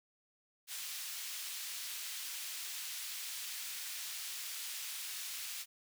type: high-pass noise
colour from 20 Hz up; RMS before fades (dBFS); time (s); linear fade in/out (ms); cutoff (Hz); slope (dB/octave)
pink; -43; 0.67-5.66; 50; 2800; 12
effects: none